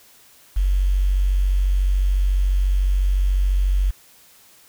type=tone with quantisation; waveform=sine; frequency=47.03 Hz; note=F#1; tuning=29 cents sharp; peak=-15 dBFS; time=0.56-3.91 s; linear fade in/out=10 ms; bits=7; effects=white hiss -51 dBFS RMS until 4.68 s